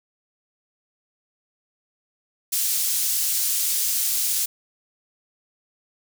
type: high-pass noise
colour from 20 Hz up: pink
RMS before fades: -23 dBFS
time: 2.52-4.46 s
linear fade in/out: 10 ms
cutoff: 6700 Hz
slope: 12 dB/octave
effects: none